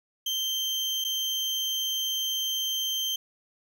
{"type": "tone with dropouts", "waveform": "35% pulse", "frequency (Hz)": 3136, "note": "G7", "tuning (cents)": 0, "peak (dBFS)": -25, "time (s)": [0.26, 3.16], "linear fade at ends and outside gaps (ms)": 5, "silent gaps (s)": [1.042, 1.047], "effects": []}